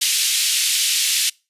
pink band-pass noise, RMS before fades -19 dBFS, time 0.01-1.3 s, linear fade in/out 10 ms, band 2700 to 12000 Hz, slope 24 dB/octave, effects noise-tail reverb RT60 0.3 s tail -26 dB re dry + resampled to 32000 Hz

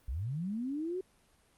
sine linear sweep, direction up, 51.5 to 381.4 Hz, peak -33 dBFS, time 0.08-1.01 s, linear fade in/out 5 ms, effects pink hiss -67 dBFS RMS until 1.57 s + Opus 32 kbps

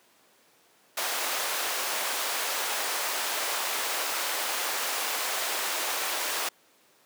pink high-pass noise, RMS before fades -30 dBFS, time 0.97-6.49 s, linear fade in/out 5 ms, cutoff 630 Hz, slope 12 dB/octave, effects pink hiss -61 dBFS RMS until 7.05 s + high-pass 300 Hz 12 dB/octave

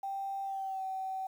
sine tone with pitch glide, 784 to 762.6 Hz, G5 to G5, 0 to -48 cents, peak -34 dBFS, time 0.03-1.27 s, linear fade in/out 5 ms, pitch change -48 cents, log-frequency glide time 0.43-0.84 s, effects 10-bit

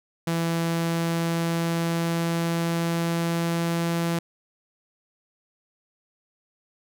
sawtooth tone with pitch glide, 166.7 to 168.64 Hz, E3 to E3, +20 to +40 cents, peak -19 dBFS, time 0.27-4.19 s, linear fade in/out 5 ms, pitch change +20 cents, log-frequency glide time 0.48-4.01 s, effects none

